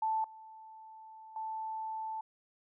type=tone with level steps; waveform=sine; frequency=880 Hz; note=A5; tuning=in tune; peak=-29 / -49 / -36 dBFS; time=0.02-2.21 s; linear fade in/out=5 ms; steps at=0.24 / 1.36 s; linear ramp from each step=2 ms; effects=none